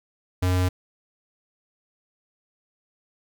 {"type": "tone", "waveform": "square", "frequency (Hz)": 91.2, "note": "F#2", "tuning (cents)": -24, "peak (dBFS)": -20, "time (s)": [0.42, 0.69], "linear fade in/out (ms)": 10, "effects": ["10-bit"]}